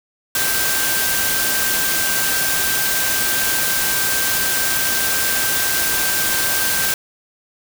sine tone in noise, 1568 Hz, G6, in tune, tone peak -24 dBFS, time 0.35-6.94 s, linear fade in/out 2 ms, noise white, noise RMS -19 dBFS, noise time 0.35-6.94 s, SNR -8 dB, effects none

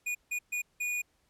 square tone bursts at uneven times, 2454 Hz, D#7, 25 cents flat, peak -31 dBFS, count 4, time 0.06-0.15 / 0.31-0.39 / 0.52-0.62 / 0.8-1.02 s, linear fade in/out 10 ms, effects pink hiss -72 dBFS RMS until 1.29 s + low-pass 12000 Hz 12 dB/octave

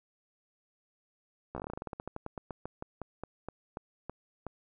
slowing click train, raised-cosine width 1 ms, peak -24 dBFS, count 27, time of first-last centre 1.55-4.467 s, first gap 14 ms, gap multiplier 1.14, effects none

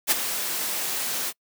white noise with ADSR envelope, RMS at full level -18 dBFS, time 0.07-1.33 s, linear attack 42 ms, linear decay 22 ms, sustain -10 dB, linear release 49 ms, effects noise-tail reverb RT60 0.1 s tail -26 dB re dry + high-pass 200 Hz 12 dB/octave

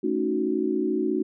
sine chord, D# half-diminished seventh, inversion second, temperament equal, 220 / 277.2 / 311.1 / 370 Hz, A3 / C#4 / D#4 / F#4, 0 / 0 / 0 / 0 cents, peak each -30 / -29 / -27 / -26 dBFS, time 0.03-1.23 s, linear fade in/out 10 ms, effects none

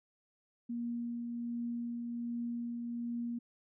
sine tone with tremolo, 236.8 Hz, A#3, 27 cents sharp, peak -34 dBFS, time 0.69-3.39 s, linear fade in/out 10 ms, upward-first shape triangle, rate 1.3 Hz, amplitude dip 30%, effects none

